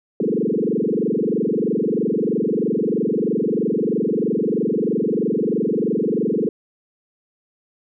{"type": "tone with frequency modulation", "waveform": "sine", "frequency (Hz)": 329.6, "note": "E4", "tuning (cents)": 0, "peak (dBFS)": -17, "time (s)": [0.2, 6.49], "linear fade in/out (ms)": 2, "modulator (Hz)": 23.1, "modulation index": 6.2, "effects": []}